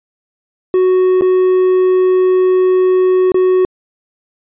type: tone with dropouts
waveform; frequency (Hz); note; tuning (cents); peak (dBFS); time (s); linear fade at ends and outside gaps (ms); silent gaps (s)
triangle; 370; F#4; 0; -6; 0.74-3.65; 1; 1.211-1.22 / 3.319-3.344
effects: resampled to 8000 Hz